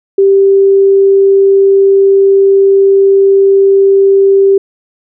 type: tone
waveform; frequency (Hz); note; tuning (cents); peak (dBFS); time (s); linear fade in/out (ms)
sine; 392; G4; 0; -3; 0.18-4.58; 5
effects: none